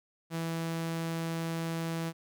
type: tone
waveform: sawtooth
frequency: 164.81 Hz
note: E3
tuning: in tune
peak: -28 dBFS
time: 0.3-2.13 s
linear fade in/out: 50 ms
effects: none